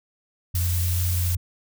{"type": "tone with pitch glide", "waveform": "sine", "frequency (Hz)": [87.31, 87.97], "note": ["F2", "F2"], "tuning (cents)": [0, 13], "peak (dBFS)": -21, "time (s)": [0.54, 1.37], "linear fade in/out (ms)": 10, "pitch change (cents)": 13, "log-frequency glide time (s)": [0.83, 0.98]}
{"type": "noise", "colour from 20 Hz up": "blue", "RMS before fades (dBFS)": -30, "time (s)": [0.55, 1.35], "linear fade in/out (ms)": 2}
{"effects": []}